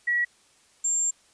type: tone pair in turn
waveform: sine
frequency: 1926 / 7373 Hz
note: B6 / A#8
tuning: -44 / -20 cents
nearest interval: octave + major seventh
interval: 2324 cents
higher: second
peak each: -21 / -22 dBFS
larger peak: first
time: 0.07-0.25 / 0.84-1.11 s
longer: second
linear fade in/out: 10 ms
effects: white hiss -60 dBFS RMS until 1.33 s + resampled to 22050 Hz